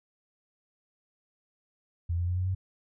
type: tone with pitch steps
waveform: sine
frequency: 85.2 / 87.29 / 89.44 / 91.63 / 93.88 Hz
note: F2 / F2 / F2 / F#2 / F#2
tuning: -42 / 0 / +42 / -16 / +26 cents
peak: -26 dBFS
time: 2.09-2.55 s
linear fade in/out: 10 ms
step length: 92 ms
effects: none